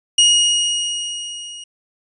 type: tone with level ramp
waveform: sawtooth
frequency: 2879 Hz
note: F#7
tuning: 48 cents flat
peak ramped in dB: -5 to -29 dBFS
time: 0.18-1.64 s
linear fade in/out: 5 ms
effects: resampled to 22050 Hz

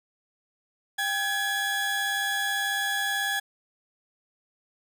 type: tone pair together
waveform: 30% pulse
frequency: 793.9 / 1686 Hz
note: G5 / G#6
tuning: +22 / +26 cents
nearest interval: octave + minor second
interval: 1304 cents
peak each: -29 / -24 dBFS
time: 0.98-3.4 s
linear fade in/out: 10 ms
effects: none

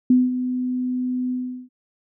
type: tone with ADSR envelope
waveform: sine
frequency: 251.8 Hz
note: B3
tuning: 34 cents sharp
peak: -10 dBFS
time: 0.1-1.69 s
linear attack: 4 ms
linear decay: 200 ms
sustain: -11 dB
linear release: 380 ms
effects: none

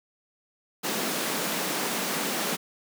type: high-pass noise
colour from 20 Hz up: pink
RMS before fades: -29 dBFS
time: 0.83-2.57 s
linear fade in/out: 20 ms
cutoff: 170 Hz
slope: 48 dB/octave
effects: none

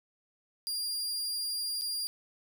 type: tone with dropouts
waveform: sawtooth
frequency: 4804 Hz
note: D8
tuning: 38 cents sharp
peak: -29 dBFS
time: 0.67-2.07 s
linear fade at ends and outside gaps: 0 ms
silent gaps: 1.812-1.819 s
effects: none

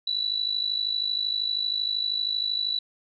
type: tone with amplitude modulation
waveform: sine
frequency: 3951 Hz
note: B7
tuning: in tune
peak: -21 dBFS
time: 0.07-2.79 s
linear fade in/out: 5 ms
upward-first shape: sine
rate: 52.8 Hz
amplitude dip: 75%
effects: none

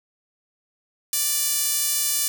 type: tone with high-pass filter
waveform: sawtooth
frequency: 587.3 Hz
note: D5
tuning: in tune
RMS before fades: -23 dBFS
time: 1.13-2.28 s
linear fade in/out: 2 ms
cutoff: 7100 Hz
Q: 0.68
effects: none

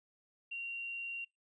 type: tone with tanh clipping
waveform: triangle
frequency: 2759 Hz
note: F7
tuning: 22 cents flat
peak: -38 dBFS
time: 0.51-1.25 s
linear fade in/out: 10 ms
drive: 2 dB
effects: noise-tail reverb RT60 0.2 s tail -26 dB re dry + resampled to 22050 Hz

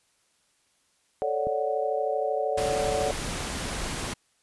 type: chord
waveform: sine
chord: D major seventh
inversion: second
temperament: equal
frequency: 440 / 554.4 / 587.3 / 740 Hz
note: A4 / C#5 / D5 / F#5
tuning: 0 / 0 / 0 / 0 cents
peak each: -30 dBFS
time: 1.22-3.11 s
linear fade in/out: 0 ms
type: click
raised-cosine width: 2 ms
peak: -21 dBFS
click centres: 1.47 s
type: noise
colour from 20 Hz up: pink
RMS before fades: -32 dBFS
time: 2.57-4.14 s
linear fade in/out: 10 ms
effects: white hiss -68 dBFS RMS until 4.42 s + resampled to 24000 Hz

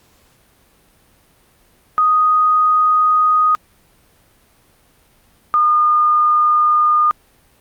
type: tone pair in turn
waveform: sine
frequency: 1244.5 / 1218.2 Hz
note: D#6 / D#6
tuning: 0 / -37 cents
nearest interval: unison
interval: 37 cents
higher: first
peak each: -10 dBFS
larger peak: neither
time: 1.98-3.55 / 5.54-7.11 s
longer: neither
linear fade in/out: 0 ms
effects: pink hiss -54 dBFS RMS until 7.6 s + Opus 48 kbps

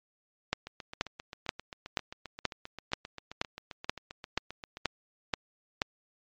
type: two click trains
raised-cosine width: 0.2 ms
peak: -9 / -23 dBFS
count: 12 / 32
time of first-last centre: 0.53-5.818 / 0.67-4.771 s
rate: 2.08 / 7.56 Hz
effects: low-pass 5000 Hz 12 dB/octave + MP3 64 kbps

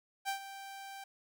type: tone with ADSR envelope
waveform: sawtooth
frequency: 784 Hz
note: G5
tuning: in tune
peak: -28 dBFS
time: 0.25-1.04 s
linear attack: 37 ms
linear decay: 100 ms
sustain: -13 dB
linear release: 4 ms
effects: none

